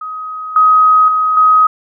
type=tone with level steps; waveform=sine; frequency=1261 Hz; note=D#6; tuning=23 cents sharp; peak=-21 / -5 / -10 / -5 dBFS; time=0.01-1.67 s; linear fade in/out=5 ms; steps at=0.56 / 1.08 / 1.37 s; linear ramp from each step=2 ms; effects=none